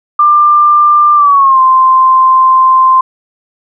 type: tone with pitch glide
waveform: sine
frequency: 1191 to 1042.8 Hz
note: D6 to C6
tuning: +24 to -6 cents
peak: -3 dBFS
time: 0.19-3.01 s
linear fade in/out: 5 ms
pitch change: -230 cents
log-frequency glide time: 1.15-1.6 s
effects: none